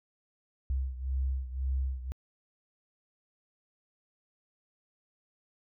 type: beating tone pair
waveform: sine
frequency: 65.41 / 67.31 Hz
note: C2 / C2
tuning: 0 / +50 cents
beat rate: 1.9 Hz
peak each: -30 / -34 dBFS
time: 0.7-2.12 s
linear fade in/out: 0 ms
effects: tanh soft clip ceiling -22 dBFS